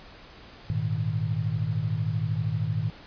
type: chord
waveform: sine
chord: Ab suspended second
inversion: none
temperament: just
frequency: 103.83 / 116.8 / 155.74 Hz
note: Ab2 / Bb2 / Eb3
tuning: 0 / +4 / +2 cents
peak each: -29 dBFS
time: 0.7-2.9 s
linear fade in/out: 0 ms
effects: pink hiss -48 dBFS RMS until 3.06 s + resampled to 11025 Hz